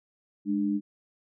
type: tone pair together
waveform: sine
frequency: 206.7 / 298.8 Hz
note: G#3 / D4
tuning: -8 / +30 cents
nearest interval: tritone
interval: 638 cents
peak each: -27 dBFS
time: 0.45-0.81 s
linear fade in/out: 50 ms
effects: none